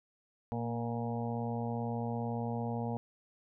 harmonic tone with a mistuned harmonic, 117.8 Hz, A#2, 19 cents sharp, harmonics 1 / 2 / 4 / 5 / 6 / 7 / 8, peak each -37 / -37 / -41 / -47 / -44 / -43 / -49 dBFS, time 0.52-2.97 s, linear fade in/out 0 ms, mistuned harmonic 2, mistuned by -19 cents, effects none

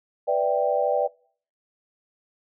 sine chord, E minor seventh, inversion second, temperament equal, 493.9 / 587.3 / 659.3 / 784 Hz, B4 / D5 / E5 / G5, 0 / 0 / 0 / 0 cents, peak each -25 / -23 / -28 / -26 dBFS, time 0.27-1.08 s, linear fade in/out 20 ms, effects noise-tail reverb RT60 0.5 s tail -24 dB re dry

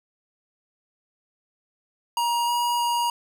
square tone with pitch steps, 947 / 957 / 951 Hz, A#5 / A#5 / A#5, +27 / +45 / +34 cents, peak -22 dBFS, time 2.17-3.1 s, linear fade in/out 2 ms, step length 310 ms, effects none

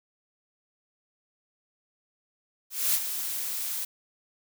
blue noise with ADSR envelope, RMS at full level -23 dBFS, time 2.7-3.85 s, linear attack 240 ms, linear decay 49 ms, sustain -9 dB, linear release 7 ms, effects none

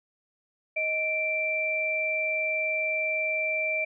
sine tone pair together, 627.4 / 2349 Hz, D#5 / D7, +14 / 0 cents, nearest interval octave + major seventh, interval 2286 cents, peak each -31 / -26 dBFS, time 0.76-3.85 s, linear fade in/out 10 ms, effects none

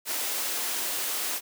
white high-pass noise, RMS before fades -30 dBFS, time 0.05-1.41 s, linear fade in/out 50 ms, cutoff 270 Hz, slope 24 dB/octave, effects none

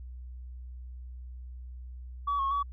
sine tone with pitch steps, 1138 / 1092 / 1135 Hz, C#6 / C#6 / C#6, +45 / -26 / +41 cents, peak -25 dBFS, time 2.27-2.63 s, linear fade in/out 10 ms, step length 120 ms, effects tanh soft clip ceiling -23 dBFS + added 62 Hz sine -40 dBFS peak until 2.72 s

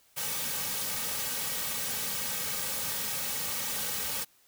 white noise with comb filter, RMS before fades -33 dBFS, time 0.16-4.25 s, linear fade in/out 20 ms, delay 2.9 ms, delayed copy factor -1, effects white hiss -64 dBFS RMS until 4.47 s

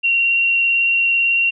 sine tone with vibrato, 2748 Hz, F7, 29 cents flat, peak -13 dBFS, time 0.03-1.51 s, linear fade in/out 20 ms, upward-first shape square, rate 18 Hz, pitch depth 9 cents each way, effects none

